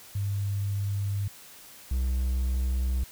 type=tone pair in turn; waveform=sine / triangle; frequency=100 / 63.47 Hz; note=G2 / B1; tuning=+35 / +48 cents; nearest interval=minor sixth; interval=787 cents; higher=first; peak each=-26 / -22 dBFS; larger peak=second; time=0.15-1.28 / 1.91-3.04 s; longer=neither; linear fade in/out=5 ms; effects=white hiss -49 dBFS RMS until 3.11 s